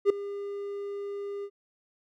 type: tone with ADSR envelope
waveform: triangle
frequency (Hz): 403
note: G4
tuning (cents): +48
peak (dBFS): -13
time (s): 0.05-1.5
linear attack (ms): 49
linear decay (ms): 5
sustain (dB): -18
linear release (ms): 61
effects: none